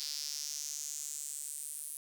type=tone with high-pass filter sweep; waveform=square; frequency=73.42 Hz; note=D2; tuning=in tune; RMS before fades=-41 dBFS; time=0-1.97 s; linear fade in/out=0 ms; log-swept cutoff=4800 to 10000 Hz; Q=4.2; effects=10-bit